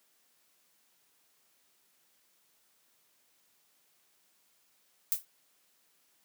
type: noise with exponential decay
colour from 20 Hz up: violet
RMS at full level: -25 dBFS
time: 5.12-5.25 s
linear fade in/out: 0 ms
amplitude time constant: 27 ms
effects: white hiss -70 dBFS RMS until 6.24 s + high-pass 150 Hz 12 dB/octave